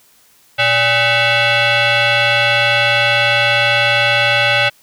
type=tone with frequency modulation; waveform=sine; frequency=578 Hz; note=D5; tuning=28 cents flat; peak=-9 dBFS; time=0.58-4.7 s; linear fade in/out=20 ms; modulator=697 Hz; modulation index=4.3; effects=tanh soft clip ceiling -7 dBFS + white hiss -51 dBFS RMS until 4.82 s